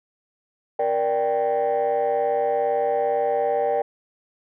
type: chord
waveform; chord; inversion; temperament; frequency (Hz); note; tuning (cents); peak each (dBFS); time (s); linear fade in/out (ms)
sine; G minor; first; just; 470.4 / 588 / 784; Bb4 / D5 / G5; +16 / +2 / 0; -22; 0.79-3.82; 5
effects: tanh soft clip ceiling -15 dBFS